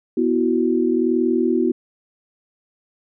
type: chord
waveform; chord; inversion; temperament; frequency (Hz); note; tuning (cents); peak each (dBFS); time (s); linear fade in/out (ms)
sine; B suspended fourth; none; just; 246.9 / 329.3 / 370.4; B3 / E4 / F#4; 0 / -2 / +2; -20; 0.17-1.72; 5
effects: none